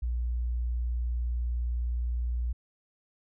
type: tone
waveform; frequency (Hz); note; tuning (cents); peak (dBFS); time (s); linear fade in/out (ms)
sine; 59.8; A#1; +45; -27; 0.02-2.53; 10
effects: none